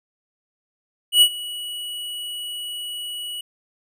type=tone with ADSR envelope; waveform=square; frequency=2931 Hz; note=F#7; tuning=17 cents flat; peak=-9 dBFS; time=1.12-3.41 s; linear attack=95 ms; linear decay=71 ms; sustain=-20 dB; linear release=4 ms; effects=none